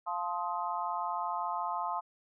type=chord; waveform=sine; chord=F dominant seventh; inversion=none; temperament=just; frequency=698.5 / 873.1 / 1047.7 / 1257.2 Hz; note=F5 / A5 / C6 / Eb6; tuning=0 / -14 / +2 / +18 cents; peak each=-38 / -36 / -36 / -39 dBFS; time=0.06-2.01 s; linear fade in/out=20 ms; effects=none